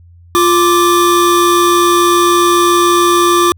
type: tone pair together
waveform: square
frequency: 349.2 / 1174.6 Hz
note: F4 / D6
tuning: 0 / 0 cents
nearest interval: octave + major sixth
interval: 2100 cents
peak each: -11 dBFS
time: 0.35-3.52 s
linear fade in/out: 0 ms
effects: added 86 Hz sine -38 dBFS peak until 3.57 s